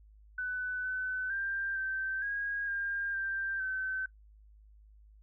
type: tone with pitch steps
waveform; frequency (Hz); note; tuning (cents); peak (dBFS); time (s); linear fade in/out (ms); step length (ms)
sine; 1499 / 1512 / 1585 / 1554 / 1639 / 1605 / 1577 / 1532; F#6 / F#6 / G6 / G6 / G#6 / G6 / G6 / G6; +22 / +37 / +19 / -16 / -23 / +40 / +10 / -40; -32; 0.38-4.06; 5; 460
effects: noise-tail reverb RT60 0.1 s tail -18 dB re dry + added 52 Hz sine -55 dBFS peak until 5.22 s